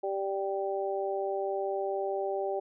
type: harmonic tone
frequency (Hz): 195.6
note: G3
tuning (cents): -4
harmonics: 2 / 3 / 4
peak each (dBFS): -32 / -34 / -35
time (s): 0.03-2.6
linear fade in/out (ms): 10
effects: none